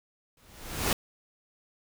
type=noise with exponential growth; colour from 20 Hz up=pink; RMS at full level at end=-23 dBFS; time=0.37-0.93 s; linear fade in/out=2 ms; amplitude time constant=120 ms; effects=none